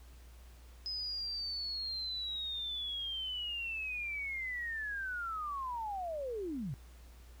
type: linear sweep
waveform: sine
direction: down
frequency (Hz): 5080 to 119.3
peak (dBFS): -36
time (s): 0.86-6.74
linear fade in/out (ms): 0
effects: added 60 Hz sine -52 dBFS peak until 7.4 s + pink hiss -63 dBFS RMS until 7.4 s